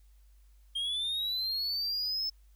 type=linear sweep; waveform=triangle; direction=up; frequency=3194 to 5274 Hz; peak=-29 dBFS; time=0.75-2.3 s; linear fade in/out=10 ms; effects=added 50 Hz sine -56 dBFS peak until 2.55 s + white hiss -73 dBFS RMS until 2.55 s